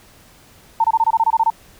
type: tone bursts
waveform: sine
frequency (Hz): 902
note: A5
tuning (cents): +43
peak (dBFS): -11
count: 11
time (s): 0.8-1.502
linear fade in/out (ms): 5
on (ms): 42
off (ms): 24
effects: pink hiss -48 dBFS RMS until 1.79 s